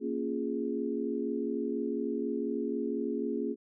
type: chord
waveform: sine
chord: Bb minor seventh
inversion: none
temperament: equal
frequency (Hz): 233.1 / 277.2 / 349.2 / 415.3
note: Bb3 / Db4 / F4 / Ab4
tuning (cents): 0 / 0 / 0 / 0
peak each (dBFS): -35 / -35 / -37 / -35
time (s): 0-3.56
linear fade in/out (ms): 50
effects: none